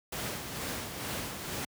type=noise with tremolo; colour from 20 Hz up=pink; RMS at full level=-35 dBFS; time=0.12-1.65 s; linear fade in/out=5 ms; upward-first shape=sine; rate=2.2 Hz; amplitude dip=45%; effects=high-pass 80 Hz 12 dB/octave